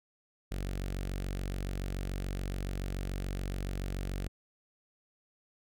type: tone with notch filter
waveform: sawtooth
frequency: 47 Hz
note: F#1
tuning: 28 cents sharp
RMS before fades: -36 dBFS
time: 0.51-4.28 s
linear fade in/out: 10 ms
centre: 970 Hz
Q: 1.7
effects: none